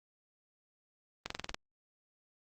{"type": "slowing click train", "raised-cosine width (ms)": 0.2, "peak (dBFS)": -18, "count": 7, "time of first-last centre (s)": [1.26, 1.545], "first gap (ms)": 44, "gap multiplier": 1.03, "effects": ["Opus 32 kbps"]}